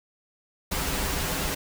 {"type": "noise with comb filter", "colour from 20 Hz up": "pink", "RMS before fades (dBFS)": -28, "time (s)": [0.71, 1.55], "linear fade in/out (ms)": 10, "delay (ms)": 8.8, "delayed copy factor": -0.75, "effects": []}